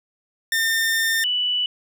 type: tone pair in turn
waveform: sawtooth / sine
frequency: 1809 / 2965 Hz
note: A6 / F#7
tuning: +48 / +3 cents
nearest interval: major sixth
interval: 855 cents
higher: second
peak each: -15 / -19 dBFS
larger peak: first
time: 0.52-1.24 / 1.24-1.66 s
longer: first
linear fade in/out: 2 ms
effects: none